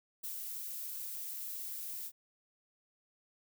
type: noise with ADSR envelope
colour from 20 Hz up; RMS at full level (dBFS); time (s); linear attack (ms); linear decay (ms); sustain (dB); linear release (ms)
violet; -40; 0.23-2.12; 15; 82; -2; 58
effects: none